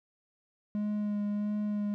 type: tone with vibrato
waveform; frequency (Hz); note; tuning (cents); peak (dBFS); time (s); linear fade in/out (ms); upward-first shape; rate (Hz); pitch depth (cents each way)
triangle; 207.7; G#3; 0; -27; 0.75-1.94; 0; sine; 1.5; 15
effects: none